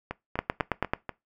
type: two click trains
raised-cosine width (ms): 0.5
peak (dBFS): -9 / -17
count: 6 / 5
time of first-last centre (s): 0.39-0.935 / 0.11-1.093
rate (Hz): 9.17 / 4.07
effects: noise-tail reverb RT60 0.2 s tail -21 dB re dry